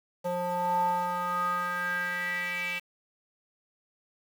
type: tone with band-pass filter sweep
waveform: square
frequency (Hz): 177.4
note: F3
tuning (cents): +27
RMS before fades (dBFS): -30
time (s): 0.24-2.8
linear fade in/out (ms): 20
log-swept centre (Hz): 660 to 2500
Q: 6.4
effects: 8-bit